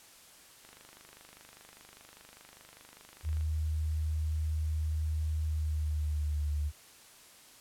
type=click train; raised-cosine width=0.3 ms; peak=-36 dBFS; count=70; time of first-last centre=0.65-3.41 s; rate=25 Hz
type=tone with pitch glide; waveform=sine; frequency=77.9 to 74.12 Hz; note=D#2 to D2; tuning=+3 to +17 cents; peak=-29 dBFS; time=3.23-6.72 s; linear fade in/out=50 ms; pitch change=-86 cents; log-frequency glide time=5.46-6.46 s
effects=white hiss -56 dBFS RMS until 7.6 s + low-pass 12000 Hz 12 dB/octave